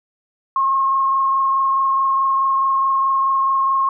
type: tone with frequency modulation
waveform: sine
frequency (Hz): 1078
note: C#6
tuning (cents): -49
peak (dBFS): -14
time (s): 0.56-3.89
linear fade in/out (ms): 2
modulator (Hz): 24.7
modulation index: 0.62
effects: none